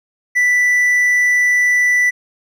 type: tone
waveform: triangle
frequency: 1975.5 Hz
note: B6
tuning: in tune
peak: -9 dBFS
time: 0.35-2.11 s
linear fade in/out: 20 ms
effects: none